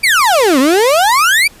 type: exponential two-way sweep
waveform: 35% pulse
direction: down then up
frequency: 2413 to 250.2 to 2413 Hz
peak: -6 dBFS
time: 0.03-1.48 s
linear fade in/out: 10 ms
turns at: 0.59 s
effects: pink hiss -41 dBFS RMS until 1.6 s + resampled to 32000 Hz